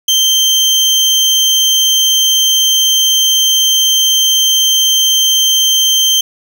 30% pulse tone, 3136 Hz, G7, in tune, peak -5 dBFS, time 0.08-6.21 s, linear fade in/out 5 ms, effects none

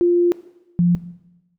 sine tone pair in turn, 349.2 / 174.6 Hz, F4 / F3, 0 / 0 cents, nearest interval octave, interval 1200 cents, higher first, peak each -12 dBFS, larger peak neither, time 0.01-0.32 / 0.79-0.95 s, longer first, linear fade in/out 0 ms, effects noise-tail reverb RT60 1.0 s tail -17 dB re dry

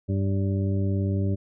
harmonic tone with a mistuned harmonic, 98 Hz, G2, in tune, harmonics 1 / 2 / 3 / 4 / 6, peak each -23 / -29 / -33 / -35 / -39 dBFS, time 0.08-1.36 s, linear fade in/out 20 ms, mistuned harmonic 6, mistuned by -37 cents, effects none

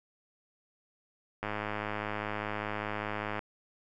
click train, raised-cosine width 0.5 ms, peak -19 dBFS, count 207, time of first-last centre 1.43-3.392 s, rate 105 Hz, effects none

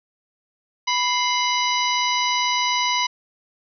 harmonic tone with a mistuned harmonic, 987.8 Hz, B5, in tune, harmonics 1 / 2 / 3 / 4 / 5 / 6, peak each -22 / -25 / -27 / -28 / -29 / -30 dBFS, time 0.87-3.07 s, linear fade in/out 10 ms, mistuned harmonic 2, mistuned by +100 cents, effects none

